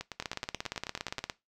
two click trains, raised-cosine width 0.2 ms, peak -16 / -20 dBFS, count 20 / 12, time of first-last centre 0.2-1.298 / 0.01-1.19 s, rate 17.3 / 9.32 Hz, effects noise-tail reverb RT60 0.2 s tail -18 dB re dry

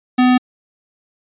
square tone, 251.4 Hz, B3, 31 cents sharp, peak -10 dBFS, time 0.18-0.38 s, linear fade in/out 10 ms, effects resampled to 8000 Hz

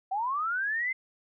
sine linear sweep, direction up, 740 to 2093 Hz, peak -27 dBFS, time 0.11-0.93 s, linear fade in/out 10 ms, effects none

